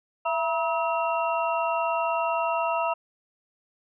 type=tone cluster; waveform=sine; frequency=669 / 959 / 1284 / 2738 Hz; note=E5 / A#5 / E6 / F7; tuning=+25 / +49 / -46 / -35 cents; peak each=-27 / -27 / -30 / -34 dBFS; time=0.25-2.94 s; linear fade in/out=10 ms; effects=none